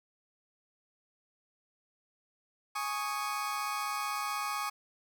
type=chord; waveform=35% pulse; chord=Ab suspended fourth; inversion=none; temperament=equal; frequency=830.6 / 1108.7 / 1244.5 Hz; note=Ab5 / Db6 / Eb6; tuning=0 / 0 / 0 cents; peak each=-37 / -35 / -35 dBFS; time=2.75-4.7 s; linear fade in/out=10 ms; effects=none